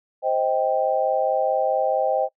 sine chord, C minor, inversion none, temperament just, 523.3 / 627.9 / 784.9 Hz, C5 / Eb5 / G5, 0 / +16 / +2 cents, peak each -23 dBFS, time 0.22-2.29 s, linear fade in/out 50 ms, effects noise-tail reverb RT60 0.1 s tail -22 dB re dry

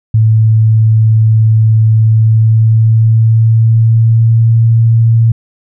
sine tone with pitch glide, 110.4 to 114.23 Hz, A2 to A#2, +6 to -35 cents, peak -4 dBFS, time 0.14-5.32 s, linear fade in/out 5 ms, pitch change +59 cents, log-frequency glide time 1.96-4.61 s, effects none

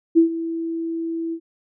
sine tone with ADSR envelope, 330 Hz, E4, 2 cents sharp, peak -8 dBFS, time 0.15-1.4 s, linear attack 27 ms, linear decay 110 ms, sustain -15 dB, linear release 71 ms, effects none

